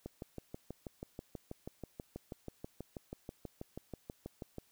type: click train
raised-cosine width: 2 ms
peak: -29 dBFS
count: 29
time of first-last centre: 0.06-4.583 s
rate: 6.19 Hz
effects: white hiss -70 dBFS RMS until 4.71 s